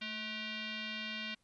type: tone with frequency modulation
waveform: sine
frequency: 220 Hz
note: A3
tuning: in tune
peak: -38 dBFS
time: 0.01-1.35 s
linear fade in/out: 10 ms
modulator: 859 Hz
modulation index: 4.2
effects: pink hiss -75 dBFS RMS until 1.43 s + resampled to 24000 Hz